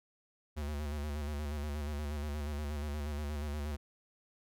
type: tone with vibrato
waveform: square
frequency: 73.8 Hz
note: D2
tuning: 9 cents sharp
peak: -36 dBFS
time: 0.56-3.77 s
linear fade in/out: 20 ms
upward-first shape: square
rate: 8.4 Hz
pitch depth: 46 cents each way
effects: none